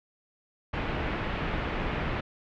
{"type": "low-pass noise", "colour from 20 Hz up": "pink", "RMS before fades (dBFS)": -31, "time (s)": [0.73, 2.21], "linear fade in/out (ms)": 10, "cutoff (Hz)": 2800, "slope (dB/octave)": 24, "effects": []}